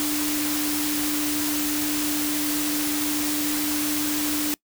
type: tone in noise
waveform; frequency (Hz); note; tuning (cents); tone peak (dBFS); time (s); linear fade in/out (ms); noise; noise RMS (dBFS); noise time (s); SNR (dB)
sine; 297.7; D4; +24; -25; 0-4.54; 0; white; -27; 0-4.54; -1
effects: noise-tail reverb RT60 0.1 s tail -24 dB re dry